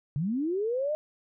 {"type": "linear sweep", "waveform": "sine", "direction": "up", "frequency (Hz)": [131.6, 622.3], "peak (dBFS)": -26, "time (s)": [0.16, 0.95], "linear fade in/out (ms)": 0, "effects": []}